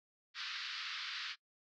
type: band-pass noise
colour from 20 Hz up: white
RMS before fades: -43 dBFS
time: 0.34-1.36 s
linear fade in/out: 50 ms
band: 1200 to 4800 Hz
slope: 48 dB/octave
effects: noise-tail reverb RT60 0.1 s tail -22 dB re dry